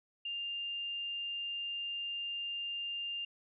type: tone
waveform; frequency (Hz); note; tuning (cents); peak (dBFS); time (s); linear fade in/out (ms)
sine; 2800; F7; +4; -36; 0.25-3.25; 5
effects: none